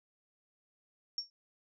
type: tone with exponential decay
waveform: sine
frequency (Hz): 5500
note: F8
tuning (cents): -27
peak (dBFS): -29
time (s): 1.18-1.3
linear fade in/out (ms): 1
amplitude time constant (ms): 25
effects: none